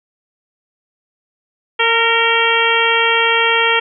harmonic tone with a mistuned harmonic, 458.6 Hz, A#4, 28 cents flat, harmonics 1 / 2 / 3 / 4 / 5 / 6 / 7, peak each -19 / -19 / -19 / -19 / -19 / -19 / -19 dBFS, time 1.79-3.8 s, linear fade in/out 10 ms, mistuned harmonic 4, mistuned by +25 cents, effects none

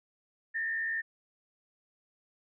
sine tone with frequency modulation, 1810 Hz, A6, 48 cents sharp, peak -30 dBFS, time 0.54-1.02 s, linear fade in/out 20 ms, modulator 74.8 Hz, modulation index 0.73, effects none

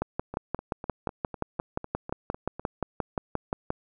two click trains, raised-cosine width 1 ms, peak -13 / -22 dBFS, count 22 / 10, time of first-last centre 0.02-3.704 / 0.34-2.596 s, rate 5.7 / 3.99 Hz, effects none

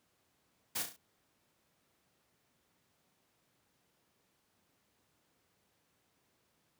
white noise with echo, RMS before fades -36 dBFS, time 0.75-0.83 s, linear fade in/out 10 ms, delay 34 ms, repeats 4, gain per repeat -6 dB, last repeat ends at 0.966 s, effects pink hiss -75 dBFS RMS until 6.79 s + high-pass 100 Hz 12 dB/octave

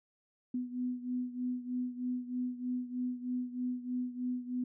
sine beating tone pair, 248.3 / 251.5 Hz, B3 / B3, +9 / +32 cents, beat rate 3.2 Hz, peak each -35 / -39 dBFS, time 0.54-4.64 s, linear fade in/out 5 ms, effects none

